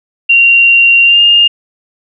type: tone with pitch glide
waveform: sine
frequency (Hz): 2761 to 2821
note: F7 to F7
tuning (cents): -20 to +17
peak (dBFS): -3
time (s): 0.29-1.48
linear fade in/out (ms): 10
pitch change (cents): +37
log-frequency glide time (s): 1.04-1.21
effects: none